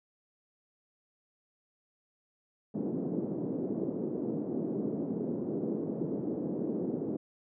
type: band-pass noise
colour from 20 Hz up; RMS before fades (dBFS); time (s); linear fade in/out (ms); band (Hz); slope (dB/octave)
white; -34; 2.74-7.17; 10; 170 to 390; 24
effects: none